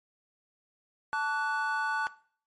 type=chord; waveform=triangle; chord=D major; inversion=second; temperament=equal with one note detuned; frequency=880 / 1145.8 / 1480 Hz; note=A5 / D6 / F#6; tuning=0 / -43 / 0 cents; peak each=-30 / -33 / -29 dBFS; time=1.13-2.07 s; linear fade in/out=0 ms; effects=noise-tail reverb RT60 0.5 s tail -19 dB re dry + MP3 48 kbps